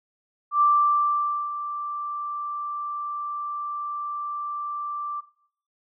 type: tone with ADSR envelope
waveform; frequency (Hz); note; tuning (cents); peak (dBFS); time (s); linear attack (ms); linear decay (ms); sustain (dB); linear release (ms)
sine; 1174.7; D6; 0; -15; 0.51-5.21; 100; 890; -13; 16
effects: noise-tail reverb RT60 0.6 s tail -17 dB re dry